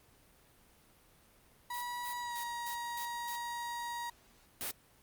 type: tone with pitch glide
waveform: 35% pulse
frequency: 970 to 948.4 Hz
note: B5 to A#5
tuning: -31 to +30 cents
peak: -36 dBFS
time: 1.7-4.1 s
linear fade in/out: 5 ms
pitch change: -39 cents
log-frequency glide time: 2.2-2.37 s
type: noise bursts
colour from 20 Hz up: blue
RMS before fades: -45 dBFS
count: 6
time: 1.74-3.358 s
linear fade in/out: 0 ms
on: 78 ms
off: 230 ms
type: noise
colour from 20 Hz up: white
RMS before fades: -38 dBFS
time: 4.61-4.71 s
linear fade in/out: 0 ms
effects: pink hiss -64 dBFS RMS until 5.02 s + Opus 32 kbps

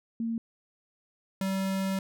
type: tone pair in turn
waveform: sine / square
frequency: 228.7 / 192.31 Hz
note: A#3 / G3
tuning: -33 / -33 cents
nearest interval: minor third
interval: 300 cents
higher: first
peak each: -28 dBFS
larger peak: neither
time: 0.2-0.38 / 1.41-1.99 s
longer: second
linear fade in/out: 2 ms
effects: none

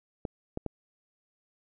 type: clicks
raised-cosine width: 2 ms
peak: -19 dBFS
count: 3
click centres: 0.252 / 0.574 / 0.663 s
effects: none

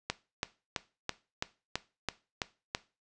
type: click train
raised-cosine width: 0.2 ms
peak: -13 dBFS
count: 9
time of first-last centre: 0.1-2.749 s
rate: 3.02 Hz
effects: noise-tail reverb RT60 0.3 s tail -17 dB re dry + resampled to 22050 Hz

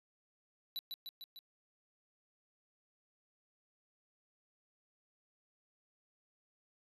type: tone with echo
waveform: square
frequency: 3951 Hz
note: B7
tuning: in tune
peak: -38 dBFS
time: 0.76-0.79 s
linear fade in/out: 0 ms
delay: 150 ms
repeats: 4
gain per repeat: -3 dB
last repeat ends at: 1.39 s
effects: resampled to 32000 Hz

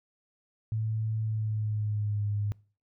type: tone with pitch glide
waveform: sine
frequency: 110 to 103.23 Hz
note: A2 to G#2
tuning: 0 to -10 cents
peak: -27 dBFS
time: 0.72-2.52 s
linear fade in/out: 0 ms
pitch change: -110 cents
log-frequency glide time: 1.22-2.25 s
effects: noise-tail reverb RT60 0.4 s tail -24 dB re dry

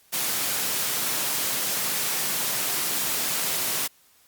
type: high-pass noise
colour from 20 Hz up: white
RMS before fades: -26 dBFS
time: 0.12-3.88 s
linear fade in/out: 20 ms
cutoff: 110 Hz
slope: 96 dB/octave
effects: white hiss -59 dBFS RMS until 4.27 s + Opus 48 kbps

